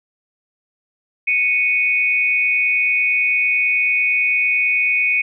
sine tone pair together, 2217 / 2488 Hz, C#7 / D#7, 0 / -1 cents, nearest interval major second, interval 199 cents, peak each -18 / -16 dBFS, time 1.27-5.22 s, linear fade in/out 10 ms, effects none

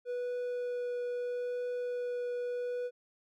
triangle tone with vibrato, 490 Hz, B4, 14 cents flat, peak -31 dBFS, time 0.05-2.91 s, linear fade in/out 50 ms, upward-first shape triangle, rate 0.77 Hz, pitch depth 8 cents each way, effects none

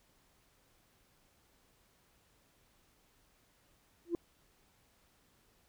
sine tone with exponential growth, 342 Hz, F4, 36 cents flat, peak -25 dBFS, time 4.05-4.15 s, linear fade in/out 1 ms, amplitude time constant 20 ms, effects tanh soft clip ceiling -25 dBFS + pink hiss -70 dBFS RMS until 5.68 s

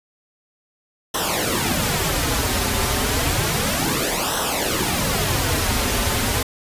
pink noise with flanger, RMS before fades -21 dBFS, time 1.14-6.43 s, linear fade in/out 5 ms, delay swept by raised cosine 0.43 to 6.33 ms, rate 0.31 Hz, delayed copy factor -0.75, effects resampled to 32000 Hz

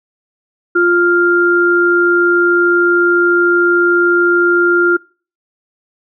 sine tone pair together, 349.2 / 1396.8 Hz, F4 / F6, 0 / 0 cents, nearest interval 2 octaves, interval 2400 cents, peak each -11 dBFS, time 0.75-4.97 s, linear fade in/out 10 ms, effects noise-tail reverb RT60 0.4 s tail -25 dB re dry

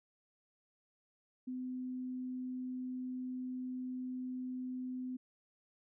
sine tone, 254.2 Hz, C4, 50 cents flat, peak -38 dBFS, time 1.47-5.17 s, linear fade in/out 10 ms, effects none

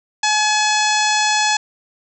harmonic tone, 850 Hz, G#5, 40 cents sharp, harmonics 1 / 2 / 3 / 4 / 5 / 6 / 7 / 8 / 9, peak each -18 / -21 / -23 / -24 / -25 / -26 / -26 / -27 / -28 dBFS, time 0.23-1.57 s, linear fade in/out 5 ms, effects none

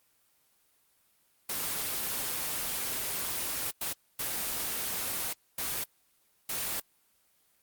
white noise bursts at uneven times, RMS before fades -33 dBFS, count 5, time 1.49-3.71 / 3.81-3.93 / 4.19-5.33 / 5.58-5.84 / 6.49-6.8 s, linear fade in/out 5 ms, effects white hiss -69 dBFS RMS until 7.62 s + Opus 24 kbps

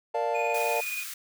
triangle chord, Bb major seventh, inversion none, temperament equal, 466.2 / 587.3 / 698.5 / 880 Hz, Bb4 / D5 / F5 / A5, 0 / 0 / 0 / 0 cents, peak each -29 dBFS, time 0.14-0.81 s, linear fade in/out 10 ms
triangle tone with tremolo, 2465 Hz, D#7, 17 cents flat, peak -28 dBFS, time 0.34-1.04 s, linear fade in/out 20 ms, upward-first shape square, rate 19 Hz, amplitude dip 40%
white high-pass noise, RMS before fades -38 dBFS, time 0.54-1.14 s, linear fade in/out 5 ms, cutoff 1200 Hz, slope 48 dB/octave
effects none

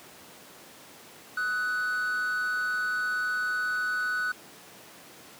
triangle tone pair together, 1267 / 1488.1 Hz, D#6 / F#6, +31 / +9 cents, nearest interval minor third, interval 278 cents, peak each -34 / -25 dBFS, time 1.37-4.32 s, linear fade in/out 5 ms, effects pink hiss -49 dBFS RMS until 5.39 s + high-pass 200 Hz 12 dB/octave

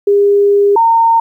sine tone pair in turn, 404.5 / 915.4 Hz, G#4 / A#5, -46 / -32 cents, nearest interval octave + major second, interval 1414 cents, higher second, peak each -6 dBFS, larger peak neither, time 0.07-0.76 / 0.76-1.2 s, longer first, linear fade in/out 5 ms, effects 8-bit

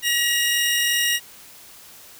sawtooth tone pair together, 1909.6 / 2843 Hz, A#6 / F7, +41 / +30 cents, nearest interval perfect fifth, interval 689 cents, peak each -18 dBFS, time 0.02-1.2 s, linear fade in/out 50 ms, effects white hiss -45 dBFS RMS until 2.19 s

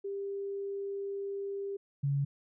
sine tone pair in turn, 397.2 / 140.43 Hz, G4 / C#3, +23 / +23 cents, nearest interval octave + tritone, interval 1800 cents, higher first, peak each -34 / -27 dBFS, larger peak second, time 0.04-1.77 / 2.03-2.25 s, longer first, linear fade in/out 10 ms, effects none

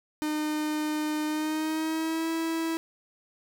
45% pulse tone with pitch glide, 304.7 to 326.6 Hz, D#4 to E4, -36 to -16 cents, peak -27 dBFS, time 0.22-2.77 s, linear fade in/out 0 ms, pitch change +120 cents, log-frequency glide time 1.25-2.29 s, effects 10-bit

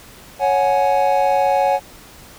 triangle chord, C# suspended fourth, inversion none, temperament equal with one note detuned, 554.4 / 740 / 839.3 Hz, C#5 / F#5 / G#5, 0 / 0 / +18 cents, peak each -16 dBFS, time 0.39-1.8 s, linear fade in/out 50 ms, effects pink hiss -42 dBFS RMS until 2.38 s

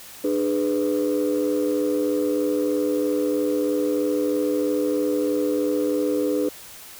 sine chord, G# diminished, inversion second, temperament just, 299 / 415.3 / 498.4 Hz, D4 / G#4 / B4, +31 / 0 / +16 cents, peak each -22 / -24 / -23 dBFS, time 0.24-6.49 s, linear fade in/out 5 ms, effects tanh soft clip ceiling -14 dBFS + white hiss -42 dBFS RMS until 6.99 s

